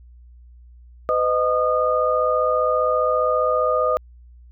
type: tone cluster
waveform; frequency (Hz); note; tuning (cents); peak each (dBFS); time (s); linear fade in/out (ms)
sine; 506 / 621 / 1224; B4 / D#5 / D#6; +42 / -3 / -29; -21; 1.09-3.97; 0
effects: added 60 Hz sine -43 dBFS peak until 4.51 s